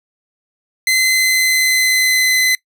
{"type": "tone with pitch glide", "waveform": "sawtooth", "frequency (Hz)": [2053, 2031], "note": ["C7", "B6"], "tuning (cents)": [-33, 48], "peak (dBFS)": -8, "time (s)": [0.87, 2.55], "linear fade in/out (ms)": 2, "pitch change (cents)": -19, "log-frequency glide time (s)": [1.01, 2.38], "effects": ["noise-tail reverb RT60 0.1 s tail -22 dB re dry"]}